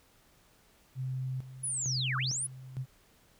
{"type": "tone with tremolo", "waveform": "sine", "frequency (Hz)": 130, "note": "C3", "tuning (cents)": -11, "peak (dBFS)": -32, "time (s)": [0.95, 2.86], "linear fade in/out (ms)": 50, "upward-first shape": "square", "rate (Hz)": 1.1, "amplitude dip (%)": 75}
{"type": "linear two-way sweep", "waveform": "sine", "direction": "down then up", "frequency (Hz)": [10548, 1065, 10548], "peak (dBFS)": -31, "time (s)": [1.63, 2.47], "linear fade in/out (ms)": 10, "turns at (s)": 2.17}
{"effects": ["pink hiss -64 dBFS RMS until 3.39 s"]}